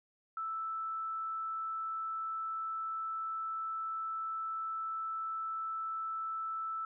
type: tone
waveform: sine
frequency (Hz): 1318.5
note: E6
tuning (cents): 0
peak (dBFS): -35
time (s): 0.37-6.85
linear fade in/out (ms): 2
effects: none